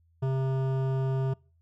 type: tone with hard clipping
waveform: sine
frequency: 132.9 Hz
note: C3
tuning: 27 cents sharp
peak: -27 dBFS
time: 0.22-1.34 s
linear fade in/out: 10 ms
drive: 14 dB
effects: noise-tail reverb RT60 0.4 s tail -26 dB re dry + added 83 Hz sine -62 dBFS peak until 1.61 s